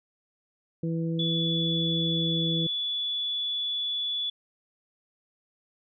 harmonic tone, 164.81 Hz, E3, in tune, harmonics 1 / 2 / 3, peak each -27 / -33 / -37 dBFS, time 0.83-2.67 s, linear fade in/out 5 ms
sine tone, 3435 Hz, A7, 42 cents flat, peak -27 dBFS, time 1.19-4.3 s, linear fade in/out 5 ms
effects none

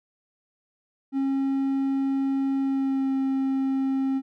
triangle tone with pitch glide, 271.3 to 267.9 Hz, C#4 to C4, -37 to +41 cents, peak -20 dBFS, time 1.12-4.22 s, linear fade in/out 50 ms, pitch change -22 cents, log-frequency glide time 2.6-3.13 s, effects none

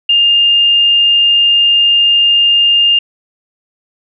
sine tone, 2813 Hz, F7, 12 cents sharp, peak -6 dBFS, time 0.09-2.99 s, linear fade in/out 5 ms, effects none

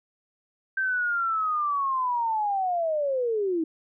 sine linear sweep, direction down, 1568 to 311.1 Hz, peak -23 dBFS, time 0.77-3.64 s, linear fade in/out 5 ms, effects none

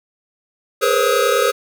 square tone cluster, 411.8 / 472.1 / 503 / 542 / 1273 Hz, G#4 / A#4 / B4 / C#5 / D#6, -15 / +22 / +32 / -39 / +39 cents, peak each -21 dBFS, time 0.81-1.52 s, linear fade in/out 20 ms, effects none

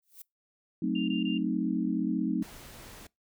violet noise with exponential growth, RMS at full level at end -42 dBFS, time 0.02-0.22 s, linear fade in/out 5 ms, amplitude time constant 42 ms
sine chord, F# diminished seventh, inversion none, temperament equal, 185 / 220 / 261.6 / 311.1 Hz, F#3 / A3 / C4 / Eb4, 0 / 0 / 0 / 0 cents, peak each -32 dBFS, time 0.82-2.43 s, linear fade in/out 5 ms
sine tone bursts, 2794 Hz, F7, in tune, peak -36 dBFS, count 3, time 0.95-1.38 s, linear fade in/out 5 ms, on 130 ms, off 20 ms
pink noise, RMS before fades -48 dBFS, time 2.42-3.07 s, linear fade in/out 5 ms
effects noise-tail reverb RT60 0.2 s tail -24 dB re dry

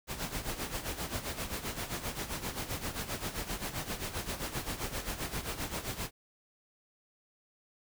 pink noise with tremolo, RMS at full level -35 dBFS, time 0.07-6.11 s, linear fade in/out 50 ms, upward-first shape sine, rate 7.6 Hz, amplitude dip 70%, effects none

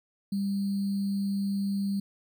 sine tone with sample-and-hold, 198.2 Hz, G3, 19 cents sharp, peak -26 dBFS, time 0.32-2 s, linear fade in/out 5 ms, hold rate 4410 Hz, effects none

